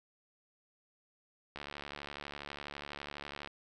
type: click train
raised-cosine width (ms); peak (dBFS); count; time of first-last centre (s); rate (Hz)
0.3; -26; 139; 1.56-3.474; 72.1
effects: none